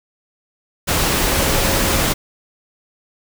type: tone in noise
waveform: sine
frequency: 544 Hz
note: C#5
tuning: 33 cents flat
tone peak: -27 dBFS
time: 1.31-2.02 s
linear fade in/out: 20 ms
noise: pink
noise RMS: -17 dBFS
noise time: 0.87-2.14 s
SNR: -13 dB
effects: none